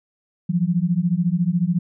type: beating tone pair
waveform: sine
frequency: 167.7 / 181.7 Hz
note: E3 / F#3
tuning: +30 / -31 cents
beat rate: 14 Hz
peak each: -20 dBFS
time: 0.49-1.79 s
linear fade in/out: 10 ms
effects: none